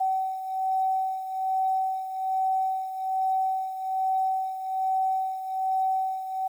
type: beating tone pair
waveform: sine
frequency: 760 / 761.2 Hz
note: F#5 / F#5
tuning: +46 / +49 cents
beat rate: 1.2 Hz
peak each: -25 / -31 dBFS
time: 0-6.48 s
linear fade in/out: 10 ms
effects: 9-bit